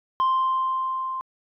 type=tone with level ramp; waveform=sine; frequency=1046.5 Hz; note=C6; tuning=in tune; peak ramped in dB=-15 to -27 dBFS; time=0.2-1.21 s; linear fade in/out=0 ms; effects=tanh soft clip ceiling -17 dBFS